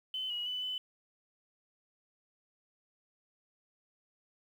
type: tone with pitch steps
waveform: sine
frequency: 3043 / 2909 / 2992 / 3014 Hz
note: F#7 / F#7 / F#7 / F#7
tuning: +48 / -30 / +19 / +31 cents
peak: -34 dBFS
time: 0.14-0.78 s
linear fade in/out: 2 ms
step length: 160 ms
effects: 10-bit